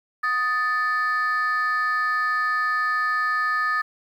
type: tone pair together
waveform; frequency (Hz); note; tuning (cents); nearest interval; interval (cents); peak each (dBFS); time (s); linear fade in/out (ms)
sine; 1246.1 / 1760; D#6 / A6; +2 / 0; tritone; 598; -21; 0.23-3.82; 10
effects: tanh soft clip ceiling -17 dBFS + 9-bit